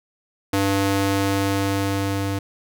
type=ring-modulated tone; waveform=sawtooth; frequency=196.8 Hz; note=G3; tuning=7 cents sharp; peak=-13 dBFS; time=0.53-2.39 s; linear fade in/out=5 ms; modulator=98.3 Hz; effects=none